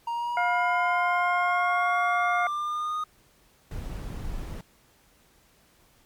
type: linear sweep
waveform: triangle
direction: up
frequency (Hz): 932.3 to 1241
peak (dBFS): -25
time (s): 0.07-3.04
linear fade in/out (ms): 5
type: harmonic tone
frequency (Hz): 709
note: F5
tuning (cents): +26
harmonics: 1 / 2 / 3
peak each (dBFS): -25 / -28 / -30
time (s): 0.37-2.47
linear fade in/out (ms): 2
type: noise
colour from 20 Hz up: brown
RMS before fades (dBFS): -34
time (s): 3.71-4.61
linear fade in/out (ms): 2
effects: pink hiss -61 dBFS RMS until 6.05 s + MP3 96 kbps